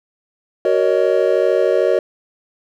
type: chord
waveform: triangle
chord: D# minor seventh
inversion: first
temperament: just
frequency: 373.4 / 466.7 / 560 / 622.3 Hz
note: F#4 / A#4 / C#5 / D#5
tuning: +16 / +2 / +18 / 0 cents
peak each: -16 / -16 / -16 / -17 dBFS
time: 0.65-1.99 s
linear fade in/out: 2 ms
effects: none